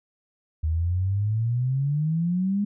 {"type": "exponential sweep", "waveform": "sine", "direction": "up", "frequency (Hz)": [76.9, 207.7], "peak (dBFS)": -21, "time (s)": [0.63, 2.65], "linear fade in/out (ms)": 10, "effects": []}